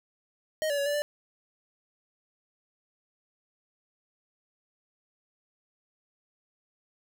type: tone with pitch steps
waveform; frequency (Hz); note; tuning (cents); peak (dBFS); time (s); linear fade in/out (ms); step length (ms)
square; 624 / 573 / 563 / 581 / 588; D#5 / D5 / C#5 / D5 / D5; +5 / -43 / +27 / -19 / +2; -27; 0.62-1.02; 0; 80
effects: none